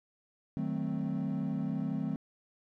triangle chord, D# diminished seventh, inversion none, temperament equal with one note detuned, 155.56 / 187.47 / 220 / 261.6 Hz, D#3 / F#3 / A3 / C4, 0 / +23 / 0 / 0 cents, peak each -34 dBFS, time 0.57-2.16 s, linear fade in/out 0 ms, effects tanh soft clip ceiling -23 dBFS

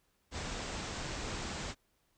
pink low-pass noise, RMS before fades -40 dBFS, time 0.31-1.75 s, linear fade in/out 50 ms, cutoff 8100 Hz, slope 96 dB/octave, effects pink hiss -75 dBFS RMS until 2.17 s

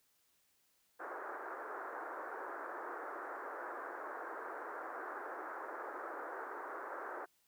white band-pass noise, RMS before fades -45 dBFS, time 0.99-7.26 s, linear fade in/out 20 ms, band 320 to 1600 Hz, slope 48 dB/octave, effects white hiss -75 dBFS RMS until 7.47 s

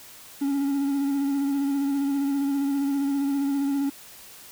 triangle tone with vibrato, 278.8 Hz, C#4, 10 cents sharp, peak -20 dBFS, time 0.41-3.9 s, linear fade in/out 10 ms, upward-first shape sine, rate 15 Hz, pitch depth 31 cents each way, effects white hiss -46 dBFS RMS until 4.51 s

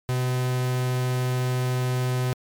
45% pulse tone, 126.6 Hz, B2, 43 cents sharp, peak -22 dBFS, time 0.09-2.33 s, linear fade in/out 0 ms, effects MP3 96 kbps

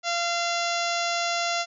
harmonic tone, 688 Hz, F5, 26 cents flat, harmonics 1 / 2 / 3 / 4 / 5 / 6 / 7 / 8 / 9 / 10, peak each -28 / -31 / -33 / -34 / -35 / -36 / -36 / -37 / -38 / -38 dBFS, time 0.03-1.66 s, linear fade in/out 50 ms, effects none

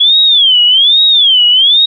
sine tone with vibrato, 3322 Hz, G#7, in tune, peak -4 dBFS, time 0-1.86 s, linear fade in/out 10 ms, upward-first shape sine, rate 1.2 Hz, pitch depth 230 cents each way, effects none

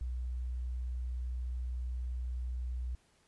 sine tone, 61.74 Hz, B1, in tune, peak -34 dBFS, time 0.01-2.95 s, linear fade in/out 0 ms, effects pink hiss -69 dBFS RMS until 3.27 s + resampled to 24000 Hz

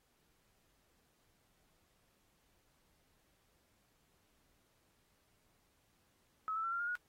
sine tone with pitch steps, 1287 / 1317.8 / 1349.4 / 1381.8 / 1414.9 / 1448.8 Hz, E6 / E6 / E6 / F6 / F6 / F#6, -42 / -1 / +40 / -19 / +22 / -37 cents, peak -35 dBFS, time 6.48-6.954 s, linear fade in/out 0 ms, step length 79 ms, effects pink hiss -75 dBFS RMS until 7.08 s + AAC 48 kbps

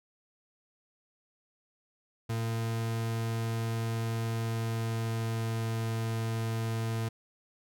40% pulse tone with pitch glide, 113.8 to 112.95 Hz, A#2 to A2, -41 to +46 cents, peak -29 dBFS, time 2.29-7.09 s, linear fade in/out 10 ms, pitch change -13 cents, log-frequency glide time 4.27-5.82 s, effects none

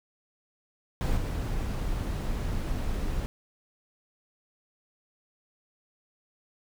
brown noise with level steps, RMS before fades -26 / -30 dBFS, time 1.01-3.26 s, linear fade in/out 0 ms, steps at 1.16 s, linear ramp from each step 20 ms, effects none

